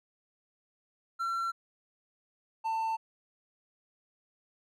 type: tone pair in turn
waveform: triangle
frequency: 1357 / 893.5 Hz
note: E6 / A5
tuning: +50 / +26 cents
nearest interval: perfect fifth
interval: 724 cents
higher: first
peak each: -28 / -27 dBFS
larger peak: second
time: 1.19-1.52 / 2.64-2.97 s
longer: neither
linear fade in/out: 20 ms
effects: none